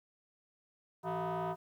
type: tone with frequency modulation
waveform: sine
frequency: 165.6 Hz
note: E3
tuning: 8 cents sharp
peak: -31 dBFS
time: 1.03-1.56 s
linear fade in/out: 50 ms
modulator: 272 Hz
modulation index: 3.6
effects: tanh soft clip ceiling -32 dBFS + 11-bit